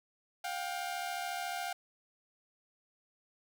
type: tone pair together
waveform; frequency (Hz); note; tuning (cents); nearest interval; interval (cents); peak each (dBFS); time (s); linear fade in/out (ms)
sawtooth; 710 / 784; F5 / G5; +28 / 0; major second; 172; -34 / -36; 0.44-1.73; 5
effects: none

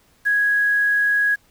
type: tone with quantisation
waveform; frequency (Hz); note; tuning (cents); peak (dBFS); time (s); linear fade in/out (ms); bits
sine; 1661.2; G#6; 0; -15; 0.25-1.36; 20; 7
effects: pink hiss -58 dBFS RMS until 1.5 s

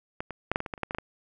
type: clicks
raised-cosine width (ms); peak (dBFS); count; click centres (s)
0.5; -17 / -21 / -10 / -9 / -17 / -21 / -17 / -30 / -13 / -18 / -17 / -17; 12; 0.205 / 0.307 / 0.516 / 0.559 / 0.604 / 0.662 / 0.738 / 0.778 / 0.833 / 0.909 / 0.948 / 0.985
effects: none

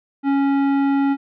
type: tone with tanh clipping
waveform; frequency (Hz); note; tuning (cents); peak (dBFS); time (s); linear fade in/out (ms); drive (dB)
sine; 277.2; C#4; 0; -17; 0.23-1.17; 50; 14
effects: none

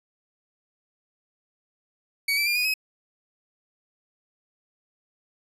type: tone with pitch steps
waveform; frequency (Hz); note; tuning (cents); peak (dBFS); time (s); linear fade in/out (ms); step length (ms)
30% pulse; 2257 / 2327 / 2400 / 2474 / 2551; C#7 / D7 / D7 / D#7 / D#7; +31 / -17 / +37 / -10 / +43; -19; 2.28-2.74; 5; 92
effects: resampled to 32000 Hz

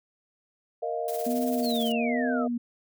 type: chord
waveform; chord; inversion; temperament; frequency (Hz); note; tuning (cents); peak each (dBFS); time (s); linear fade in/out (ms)
sine; Bb suspended fourth; none; equal; 466.2 / 622.3 / 698.5; Bb4 / Eb5 / F5; 0 / 0 / 0; -32; 0.82-2.48; 10
type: noise with tremolo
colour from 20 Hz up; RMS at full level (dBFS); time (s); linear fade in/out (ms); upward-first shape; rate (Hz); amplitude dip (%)
blue; -38; 1.08-1.92; 2; sine; 18; 60
type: tone with vibrato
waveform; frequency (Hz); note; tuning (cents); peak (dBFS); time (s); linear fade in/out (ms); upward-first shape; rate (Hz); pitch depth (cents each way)
sine; 240.6; B3; -45; -26; 1.26-2.58; 10; sine; 1.2; 77
type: exponential sweep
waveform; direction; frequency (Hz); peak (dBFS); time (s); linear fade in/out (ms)
sine; down; 4599 to 1206; -32; 1.62-2.47; 50
effects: none

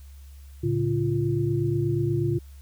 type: tone cluster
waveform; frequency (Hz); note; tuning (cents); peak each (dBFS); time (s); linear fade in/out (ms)
sine; 112.7 / 141 / 345.9; A2 / C#3 / F4; +42 / +30 / -17; -26; 0.63-2.39; 10
effects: added 69 Hz sine -42 dBFS peak until 2.61 s + white hiss -59 dBFS RMS until 2.61 s

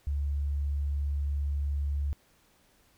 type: tone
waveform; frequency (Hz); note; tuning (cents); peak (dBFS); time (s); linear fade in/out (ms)
sine; 71.4; D2; -48; -27; 0.07-2.13; 0
effects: pink hiss -65 dBFS RMS until 2.97 s

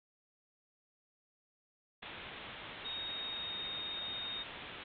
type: low-pass noise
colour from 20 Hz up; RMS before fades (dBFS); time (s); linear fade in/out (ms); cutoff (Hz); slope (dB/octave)
white; -48; 2.02-4.84; 10; 3700; 96
type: tone with pitch glide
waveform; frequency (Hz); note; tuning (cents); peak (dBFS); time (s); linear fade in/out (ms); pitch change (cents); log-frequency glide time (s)
sine; 3729 to 3705; A#7 to A#7; 0 to -11; -39; 2.84-4.44; 20; -11; 3.18-3.68
effects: none

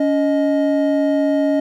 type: tone pair together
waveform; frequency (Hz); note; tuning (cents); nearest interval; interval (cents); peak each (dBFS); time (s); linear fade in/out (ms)
triangle; 282.5 / 622.3; C#4 / D#5; +33 / 0; octave + major second; 1367; -14 / -16; 0-1.6; 5
effects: none

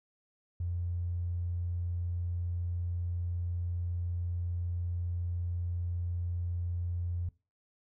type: tone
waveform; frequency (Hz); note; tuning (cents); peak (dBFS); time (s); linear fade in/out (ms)
triangle; 87.31; F2; 0; -27; 0.6-7.29; 5
effects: noise-tail reverb RT60 0.3 s tail -24 dB re dry + tanh soft clip ceiling -29 dBFS

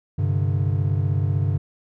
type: chord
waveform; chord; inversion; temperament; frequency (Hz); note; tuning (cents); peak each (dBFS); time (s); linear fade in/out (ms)
triangle; G suspended fourth; none; equal; 98 / 130.81 / 146.83; G2 / C3 / D3; 0 / 0 / 0; -19 / -23 / -23; 0.18-1.58; 10
effects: none

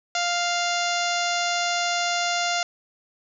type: harmonic tone with a mistuned harmonic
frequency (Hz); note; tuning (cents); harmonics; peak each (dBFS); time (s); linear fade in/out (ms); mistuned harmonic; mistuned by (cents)
698.5; F5; 0; 1 / 2 / 3 / 4 / 5 / 6 / 7 / 8 / 9 / 10; -26 / -29 / -31 / -32 / -33 / -34 / -34 / -35 / -36 / -36; 0.15-2.63; 2; 9; +20
effects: none

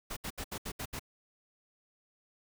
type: noise bursts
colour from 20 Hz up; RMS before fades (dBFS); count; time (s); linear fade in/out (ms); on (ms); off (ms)
pink; -39; 7; 0.1-0.995; 10; 67; 71
effects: none

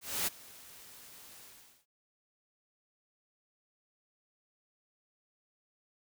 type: noise with ADSR envelope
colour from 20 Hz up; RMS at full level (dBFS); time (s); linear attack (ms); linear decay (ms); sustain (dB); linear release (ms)
white; -31; 0.01-1.86; 260; 20; -22; 430
effects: none

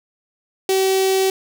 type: tone with notch filter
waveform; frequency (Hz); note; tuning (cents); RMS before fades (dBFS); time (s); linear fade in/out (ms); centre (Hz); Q
sawtooth; 382.1; G4; -44; -17; 0.69-1.3; 2; 1300; 0.66
effects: none

